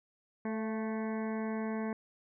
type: harmonic tone with a mistuned harmonic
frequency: 219.3 Hz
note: A3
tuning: 6 cents flat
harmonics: 1 / 2 / 3 / 4 / 5 / 7 / 8 / 9 / 10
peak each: -34 / -40 / -44 / -46 / -48 / -51 / -52 / -53 / -54 dBFS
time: 0.45-1.93 s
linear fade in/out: 2 ms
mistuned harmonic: 3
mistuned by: +30 cents
effects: none